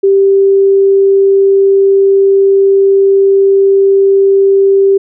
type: tone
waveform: sine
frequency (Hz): 392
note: G4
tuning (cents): 0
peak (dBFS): -4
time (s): 0.03-4.98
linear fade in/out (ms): 10
effects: none